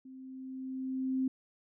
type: tone with level ramp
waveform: sine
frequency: 261.6 Hz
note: C4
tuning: in tune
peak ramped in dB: -47 to -27 dBFS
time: 0.05-1.28 s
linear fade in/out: 5 ms
effects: none